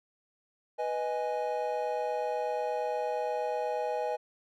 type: chord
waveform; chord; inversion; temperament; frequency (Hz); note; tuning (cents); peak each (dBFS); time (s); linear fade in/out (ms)
triangle; G# minor; first; equal; 493.9 / 622.3 / 830.6; B4 / D#5 / G#5; 0 / 0 / 0; -32; 0.78-4.17; 20
effects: none